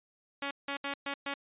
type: tone bursts at uneven times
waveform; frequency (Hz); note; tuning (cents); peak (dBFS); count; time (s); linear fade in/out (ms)
5% pulse; 280; C#4; +18; -22; 5; 0.42-0.51 / 0.68-0.77 / 0.84-0.94 / 1.06-1.14 / 1.26-1.34; 5
effects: resampled to 8000 Hz